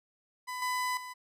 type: tone with level steps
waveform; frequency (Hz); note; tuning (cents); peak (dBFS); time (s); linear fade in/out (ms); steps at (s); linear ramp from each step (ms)
30% pulse; 1001; B5; +23; -33 / -27 / -38; 0.47-1.14; 20; 0.62 / 0.97; 2
effects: resampled to 32000 Hz